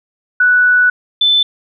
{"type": "tone pair in turn", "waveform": "sine", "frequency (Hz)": [1480, 3520], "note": ["F#6", "A7"], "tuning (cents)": [0, 0], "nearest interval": "octave + minor third", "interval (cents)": 1500, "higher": "second", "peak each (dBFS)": [-7, -8], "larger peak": "first", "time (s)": [[0.4, 0.9], [1.21, 1.43]], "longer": "first", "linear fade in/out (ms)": 5, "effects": []}